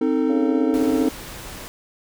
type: chord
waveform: triangle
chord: A diminished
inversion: first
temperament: equal with one note detuned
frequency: 261.6 / 311.1 / 448.2 Hz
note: C4 / Eb4 / A4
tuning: 0 / 0 / +32 cents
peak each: -19 / -19 / -22 dBFS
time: 0.01-1.09 s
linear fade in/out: 5 ms
type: harmonic tone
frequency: 138.6 Hz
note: C#3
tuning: in tune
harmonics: 2 / 3 / 4 / 5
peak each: -26 / -31 / -33 / -35 dBFS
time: 0.29-1.09 s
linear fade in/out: 10 ms
type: noise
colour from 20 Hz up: pink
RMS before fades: -36 dBFS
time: 0.74-1.68 s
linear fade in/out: 0 ms
effects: none